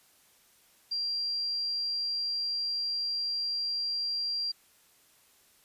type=tone; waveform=sine; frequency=4748 Hz; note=D8; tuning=18 cents sharp; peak=-29 dBFS; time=0.91-4.52 s; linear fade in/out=10 ms; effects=white hiss -63 dBFS RMS until 5.64 s + resampled to 32000 Hz